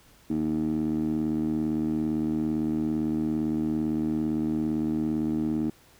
15% pulse tone with band-pass filter, 77.7 Hz, D#2, 2 cents flat, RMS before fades -27 dBFS, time 0.3-5.7 s, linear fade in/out 5 ms, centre 280 Hz, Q 5.1, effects pink hiss -57 dBFS RMS until 5.99 s

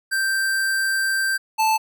square tone pair in turn, 1568 / 877.8 Hz, G6 / A5, 0 / -4 cents, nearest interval minor seventh, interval 1004 cents, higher first, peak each -20 / -17 dBFS, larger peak second, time 0.11-1.38 / 1.58-1.78 s, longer first, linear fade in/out 20 ms, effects none

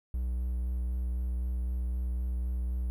triangle tone with vibrato, 61.5 Hz, B1, 7 cents flat, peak -27 dBFS, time 0.14-2.9 s, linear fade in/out 0 ms, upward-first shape sine, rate 3.9 Hz, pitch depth 19 cents each way, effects 11-bit

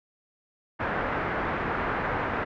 white low-pass noise, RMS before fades -29 dBFS, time 0.79-2.45 s, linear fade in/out 20 ms, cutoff 1700 Hz, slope 24 dB/octave, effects none

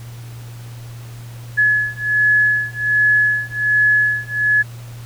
sine beating tone pair, 1701 / 1702.3 Hz, G#6 / G#6, +41 / +42 cents, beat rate 1.3 Hz, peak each -16 dBFS, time 1.57-4.63 s, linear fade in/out 20 ms, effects added 118 Hz sine -31 dBFS peak until 5.05 s + pink hiss -43 dBFS RMS until 5.05 s

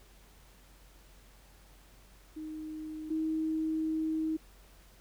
sine tone pair in turn, 311.1 / 316.4 Hz, D#4 / D#4, 0 / +29 cents, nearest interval unison, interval 29 cents, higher second, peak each -38 / -29 dBFS, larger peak second, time 2.36-3.1 / 3.1-4.37 s, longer second, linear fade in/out 10 ms, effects added 47 Hz sine -57 dBFS peak until 5 s + pink hiss -61 dBFS RMS until 5 s

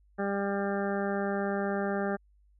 harmonic tone, 199.1 Hz, G3, 27 cents sharp, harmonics 1 / 2 / 3 / 4 / 6 / 7 / 8 / 9, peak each -32 / -33 / -35 / -37 / -42 / -43 / -40 / -45 dBFS, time 0.18-2.17 s, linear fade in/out 20 ms, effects added 50 Hz sine -60 dBFS peak until 2.59 s

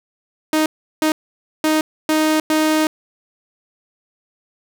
sawtooth tone bursts at uneven times, 311.1 Hz, D#4, in tune, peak -10 dBFS, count 5, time 0.53-0.66 / 1.02-1.12 / 1.64-1.81 / 2.09-2.4 / 2.5-2.87 s, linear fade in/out 2 ms, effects none

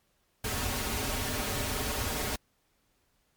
pink noise with comb filter, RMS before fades -32 dBFS, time 0.44-2.36 s, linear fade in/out 5 ms, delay 5.9 ms, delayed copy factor -0.75, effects pink hiss -72 dBFS RMS until 3.36 s + MP3 96 kbps

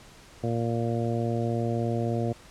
harmonic tone, 116.54 Hz, A#2, in tune, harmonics 1 / 2 / 3 / 4 / 5 / 6, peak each -28 / -31 / -33 / -34 / -35 / -36 dBFS, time 0.43-2.33 s, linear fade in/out 10 ms, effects pink hiss -51 dBFS RMS until 2.5 s + low-pass 9000 Hz 12 dB/octave

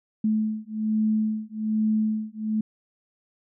sine beating tone pair, 216 / 217.2 Hz, A3 / A3, -32 / -22 cents, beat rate 1.2 Hz, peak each -25 dBFS, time 0.24-2.61 s, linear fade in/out 5 ms, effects none

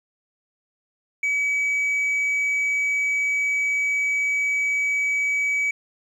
sine tone, 2279 Hz, C#7, 47 cents sharp, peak -17 dBFS, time 1.23-5.71 s, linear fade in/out 5 ms, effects tanh soft clip ceiling -19 dBFS + 9-bit

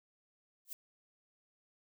violet noise with exponential growth, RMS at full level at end -38 dBFS, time 0.65-0.73 s, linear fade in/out 1 ms, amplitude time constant 17 ms, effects none

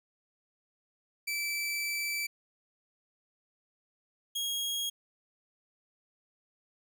sawtooth tone pair in turn, 2321 / 3282 Hz, D7 / G#7, -21 / -21 cents, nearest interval tritone, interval 600 cents, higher second, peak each -28 dBFS, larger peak neither, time 1.27-2.27 / 4.35-4.9 s, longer first, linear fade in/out 10 ms, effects none

